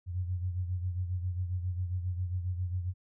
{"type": "beating tone pair", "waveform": "sine", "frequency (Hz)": [89.6, 97], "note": ["F2", "G2"], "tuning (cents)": [45, -18], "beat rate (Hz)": 7.4, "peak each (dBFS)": [-31, -39], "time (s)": [0.06, 2.94], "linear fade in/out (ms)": 50, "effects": []}